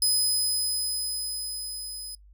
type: tone with level ramp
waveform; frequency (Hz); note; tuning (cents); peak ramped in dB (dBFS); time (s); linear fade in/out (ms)
20% pulse; 5030; D#8; +18; -15 to -31; 0.02-2.15; 2
effects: noise-tail reverb RT60 0.1 s tail -19 dB re dry + added 50 Hz sine -50 dBFS peak until 2.33 s